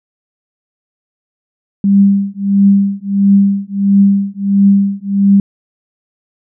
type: tone with tremolo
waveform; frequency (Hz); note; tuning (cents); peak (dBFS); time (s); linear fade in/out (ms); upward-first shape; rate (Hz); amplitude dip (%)
sine; 198.5; G3; +22; -3; 1.84-5.4; 2; triangle; 1.5; 100
effects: none